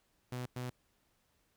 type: tone bursts at uneven times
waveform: sawtooth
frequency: 124.9 Hz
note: B2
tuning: 20 cents sharp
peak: -34 dBFS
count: 2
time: 0.32-0.46 / 0.56-0.7 s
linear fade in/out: 5 ms
effects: pink hiss -75 dBFS RMS until 1.56 s